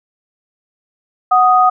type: tone pair together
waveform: sine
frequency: 740 / 1244.5 Hz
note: F#5 / D#6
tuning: 0 / 0 cents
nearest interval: major sixth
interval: 900 cents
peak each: -10 dBFS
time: 1.31-1.7 s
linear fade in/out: 10 ms
effects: none